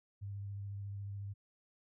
sine tone with vibrato, 100 Hz, G2, 35 cents sharp, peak -40 dBFS, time 0.21-1.34 s, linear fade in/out 20 ms, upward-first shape sine, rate 14 Hz, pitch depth 17 cents each way, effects none

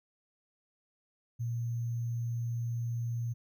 sine tone with sample-and-hold, 117.5 Hz, A#2, 14 cents sharp, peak -31 dBFS, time 1.39-3.34 s, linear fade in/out 20 ms, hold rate 6300 Hz, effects none

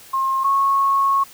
sine tone pair in turn, 1068 / 1098 Hz, C6 / C#6, +35 / -17 cents, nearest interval unison, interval 48 cents, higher second, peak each -17 / -14 dBFS, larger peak second, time 0.13-0.44 / 0.44-1.24 s, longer second, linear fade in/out 10 ms, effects white hiss -44 dBFS RMS until 1.33 s

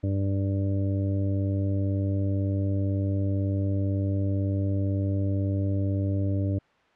harmonic tone, 98 Hz, G2, in tune, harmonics 1 / 2 / 3 / 4 / 5 / 6, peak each -24 / -35 / -31 / -43 / -42 / -38 dBFS, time 0.03-6.59 s, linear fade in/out 10 ms, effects white hiss -61 dBFS RMS until 6.95 s + low-pass 2000 Hz 12 dB/octave

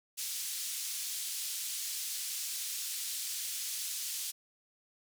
white band-pass noise, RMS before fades -38 dBFS, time 0.17-4.32 s, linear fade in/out 20 ms, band 3600 to 11000 Hz, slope 12 dB/octave, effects none

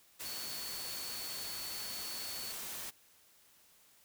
sine tone in noise, 4435 Hz, C#8, in tune, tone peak -44 dBFS, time 0.24-2.53 s, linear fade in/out 20 ms, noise white, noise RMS -43 dBFS, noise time 0.19-2.91 s, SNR -4 dB, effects white hiss -65 dBFS RMS until 4.04 s

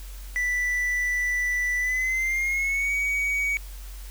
triangle tone with pitch glide, 1975.5 to 2256 Hz, B6 to C#7, 0 to +30 cents, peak -21 dBFS, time 0.36-3.57 s, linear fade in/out 0 ms, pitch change +230 cents, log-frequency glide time 1.78-2.94 s, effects added 46 Hz sine -36 dBFS peak until 4.1 s + white hiss -48 dBFS RMS until 4.1 s

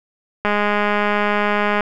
click train, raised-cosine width 0.5 ms, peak -4 dBFS, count 282, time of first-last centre 0.45-1.807 s, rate 207 Hz, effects none

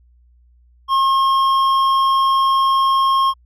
sine tone with hard clipping, 1075 Hz, C6, 47 cents sharp, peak -14 dBFS, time 0.88-3.34 s, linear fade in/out 50 ms, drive 7 dB, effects added 60 Hz sine -49 dBFS peak until 3.45 s

